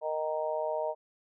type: harmonic tone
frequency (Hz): 155.3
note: D#3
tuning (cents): -3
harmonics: 3 / 4 / 5 / 6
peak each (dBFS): -37 / -31 / -40 / -37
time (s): 0.01-0.95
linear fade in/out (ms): 50
effects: none